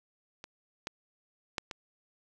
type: clicks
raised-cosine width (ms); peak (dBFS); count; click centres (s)
0.2; -26 / -18 / -14 / -21; 4; 0.441 / 0.871 / 1.582 / 1.712
effects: none